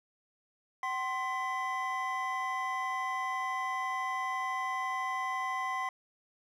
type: tone cluster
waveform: triangle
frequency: 762 / 1048 / 2000 Hz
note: G5 / C6 / B6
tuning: -49 / +2 / +21 cents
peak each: -36 / -32 / -36 dBFS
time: 0.83-5.89 s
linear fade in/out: 2 ms
effects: none